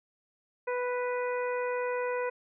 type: harmonic tone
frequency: 493.9 Hz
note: B4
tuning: in tune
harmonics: 1 / 2 / 3 / 4 / 5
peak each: -30 / -36 / -40 / -42 / -44 dBFS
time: 0.67-2.3 s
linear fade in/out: 10 ms
effects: none